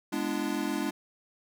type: chord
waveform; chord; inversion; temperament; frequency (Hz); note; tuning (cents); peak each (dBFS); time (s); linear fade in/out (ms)
square; G# diminished seventh; none; equal with one note detuned; 207.7 / 246.9 / 293.7 / 340.5; G#3 / B3 / D4 / F4; 0 / 0 / 0 / -44; -36 / -37 / -33 / -36; 0.12-0.91; 10
effects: none